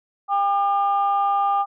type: tone pair together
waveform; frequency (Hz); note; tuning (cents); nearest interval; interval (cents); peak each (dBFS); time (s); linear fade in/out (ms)
sine; 800 / 1204.5; G5 / D6; +35 / +43; perfect fifth; 708; -18 / -21; 0.28-1.66; 50
effects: tanh soft clip ceiling -11 dBFS